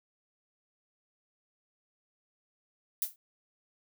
violet noise with exponential decay, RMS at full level -27 dBFS, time 3.02-3.16 s, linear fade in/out 1 ms, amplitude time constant 29 ms, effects none

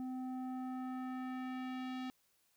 square tone with low-pass filter sweep, 256.5 Hz, C4, 34 cents flat, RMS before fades -42 dBFS, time 0-2.1 s, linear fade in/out 0 ms, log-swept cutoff 580 to 3800 Hz, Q 1.2, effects white hiss -75 dBFS RMS until 2.56 s

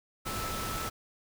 sine tone in noise, 1314 Hz, E6, 6 cents flat, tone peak -38 dBFS, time 0.25-0.9 s, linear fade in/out 20 ms, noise pink, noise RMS -36 dBFS, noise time 0.25-0.9 s, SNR -5 dB, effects none

